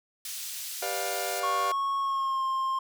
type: high-pass noise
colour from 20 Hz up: pink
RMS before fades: -37 dBFS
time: 0.25-1.4 s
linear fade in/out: 2 ms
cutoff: 4200 Hz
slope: 12 dB/octave
type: chord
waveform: sawtooth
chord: G dominant seventh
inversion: none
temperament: just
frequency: 392 / 490 / 588 / 705.6 Hz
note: G4 / B4 / D5 / F5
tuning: 0 / -14 / +2 / +18 cents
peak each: -34 / -34 / -32 / -29 dBFS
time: 0.82-1.72 s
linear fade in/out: 5 ms
type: tone with pitch glide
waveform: triangle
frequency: 1100 to 1060.7 Hz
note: C#6 to C6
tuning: -14 to +23 cents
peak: -24 dBFS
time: 1.43-2.79 s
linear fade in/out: 5 ms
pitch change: -63 cents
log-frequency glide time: 1.99-2.44 s
effects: none